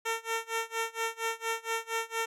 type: tone with tremolo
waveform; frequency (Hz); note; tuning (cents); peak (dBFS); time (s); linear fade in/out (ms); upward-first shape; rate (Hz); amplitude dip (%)
10% pulse; 453.7; A#4; -47; -20; 0.05-2.26; 10; sine; 4.3; 95
effects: low-pass 12000 Hz 12 dB/octave